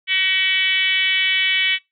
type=tone with frequency modulation; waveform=sine; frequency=2637 Hz; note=E7; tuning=in tune; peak=-15 dBFS; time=0.07-1.79 s; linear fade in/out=50 ms; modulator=372 Hz; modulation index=2; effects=noise-tail reverb RT60 0.2 s tail -22 dB re dry